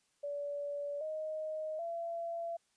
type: tone with pitch steps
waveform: sine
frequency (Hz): 575 / 623.4 / 675.9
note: D5 / D#5 / E5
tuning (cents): -37 / +3 / +43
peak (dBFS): -36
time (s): 0.23-2.57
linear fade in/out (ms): 10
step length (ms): 780
effects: white hiss -75 dBFS RMS until 2.76 s + resampled to 22050 Hz